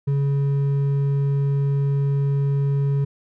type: tone with hard clipping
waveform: triangle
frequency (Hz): 140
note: C#3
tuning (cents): +18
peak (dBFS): -19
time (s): 0.07-3.05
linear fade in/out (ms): 10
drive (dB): 8
effects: none